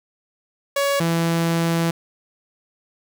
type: tone pair in turn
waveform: sawtooth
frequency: 561 / 166.79 Hz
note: C#5 / E3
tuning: +21 / +21 cents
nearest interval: octave + major sixth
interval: 2100 cents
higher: first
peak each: -14 dBFS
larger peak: neither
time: 0.76-1 / 1-1.91 s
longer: second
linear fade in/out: 5 ms
effects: none